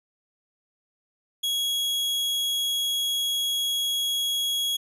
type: tone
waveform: 40% pulse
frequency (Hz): 3322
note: G#7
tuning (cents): 0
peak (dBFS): -23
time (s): 1.43-4.77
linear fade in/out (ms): 10
effects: resampled to 32000 Hz